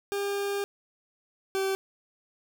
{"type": "tone pair in turn", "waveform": "40% pulse", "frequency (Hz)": [401.5, 386.4], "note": ["G4", "G4"], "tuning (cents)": [41, -25], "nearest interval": "minor second", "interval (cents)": 66, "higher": "first", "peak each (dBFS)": [-27, -25], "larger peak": "second", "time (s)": [[0.12, 0.64], [1.55, 1.75]], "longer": "first", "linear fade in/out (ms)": 0, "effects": []}